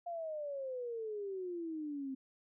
sine exponential sweep, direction down, 702 to 261.6 Hz, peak -38 dBFS, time 0.06-2.15 s, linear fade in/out 10 ms, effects none

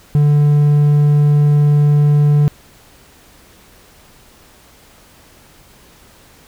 triangle tone, 146.83 Hz, D3, in tune, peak -6 dBFS, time 0.15-2.48 s, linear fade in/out 0 ms, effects pink hiss -46 dBFS RMS until 6.47 s

